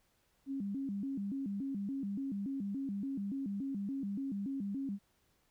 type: tone with vibrato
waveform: sine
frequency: 233.4 Hz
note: A#3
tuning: 2 cents sharp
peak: -35 dBFS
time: 0.46-4.99 s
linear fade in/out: 50 ms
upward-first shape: square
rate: 3.5 Hz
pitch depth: 270 cents each way
effects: pink hiss -74 dBFS RMS until 5.5 s